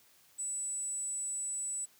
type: tone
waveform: sine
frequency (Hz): 7920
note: B8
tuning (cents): +4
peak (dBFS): -34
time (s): 0.38-1.86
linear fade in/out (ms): 20
effects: white hiss -64 dBFS RMS until 1.99 s + high-pass 60 Hz 12 dB/octave